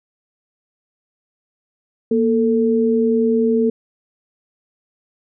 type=tone pair together; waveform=sine; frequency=234.8 / 444.5 Hz; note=A#3 / A4; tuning=+13 / +18 cents; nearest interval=major seventh; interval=1105 cents; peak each=-16 dBFS; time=2.11-3.7 s; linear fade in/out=5 ms; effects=none